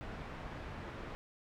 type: low-pass noise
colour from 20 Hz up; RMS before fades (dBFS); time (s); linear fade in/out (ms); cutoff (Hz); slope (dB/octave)
pink; -45; 0.01-1.15; 0; 2100; 12
effects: none